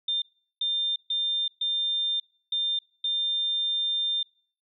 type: tone bursts at uneven times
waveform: sine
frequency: 3600 Hz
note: A7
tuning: 39 cents sharp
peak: -24 dBFS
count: 6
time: 0.08-0.22 / 0.61-0.96 / 1.1-1.48 / 1.61-2.2 / 2.52-2.79 / 3.04-4.23 s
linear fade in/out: 5 ms
effects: noise-tail reverb RT60 0.5 s tail -25 dB re dry